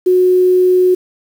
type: tone with quantisation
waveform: sine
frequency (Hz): 365.8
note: F#4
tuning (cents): -20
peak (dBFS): -7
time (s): 0.06-0.95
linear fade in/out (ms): 10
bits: 6
effects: none